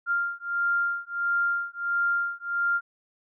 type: beating tone pair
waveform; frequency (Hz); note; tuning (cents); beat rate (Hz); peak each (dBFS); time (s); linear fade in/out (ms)
sine; 1395 / 1396.5; F6 / F6; -2 / -1; 1.5; -27; 0.06-2.81; 50
effects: none